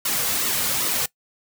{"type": "noise with flanger", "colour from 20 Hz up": "white", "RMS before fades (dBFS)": -23, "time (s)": [0.05, 1.06], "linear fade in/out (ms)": 5, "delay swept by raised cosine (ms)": [1.2, 3.1], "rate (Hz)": 2.5, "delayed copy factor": -0.55, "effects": ["noise-tail reverb RT60 0.1 s tail -21 dB re dry"]}